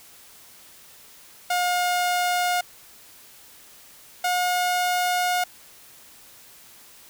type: tone pair in turn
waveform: sawtooth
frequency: 715 / 719.6 Hz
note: F5 / F#5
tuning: +41 / -48 cents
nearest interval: unison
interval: 11 cents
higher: second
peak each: -17 dBFS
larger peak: neither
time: 1.5-2.61 / 4.24-5.44 s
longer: second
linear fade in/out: 5 ms
effects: white hiss -49 dBFS RMS until 7.09 s